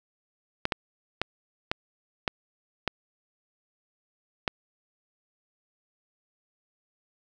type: clicks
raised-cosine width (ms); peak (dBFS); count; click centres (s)
0.3; -9; 7; 0.654 / 0.722 / 1.216 / 1.715 / 2.278 / 2.877 / 4.478
effects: none